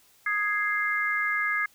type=chord; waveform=sine; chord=Ab major; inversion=second; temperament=equal; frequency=1244.5 / 1661.2 / 2093 Hz; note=Eb6 / Ab6 / C7; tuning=0 / 0 / 0 cents; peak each=-31 / -27 / -28 dBFS; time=0.26-1.66 s; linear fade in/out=5 ms; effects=white hiss -60 dBFS RMS until 1.74 s